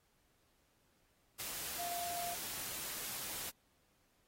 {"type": "tone in noise", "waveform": "sine", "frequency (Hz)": 698.5, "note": "F5", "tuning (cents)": 0, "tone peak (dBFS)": -41, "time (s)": [1.78, 2.35], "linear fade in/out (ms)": 20, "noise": "white", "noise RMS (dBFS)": -43, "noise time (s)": [1.38, 3.51], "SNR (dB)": -1, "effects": ["pink hiss -75 dBFS RMS until 4.27 s", "AAC 48 kbps"]}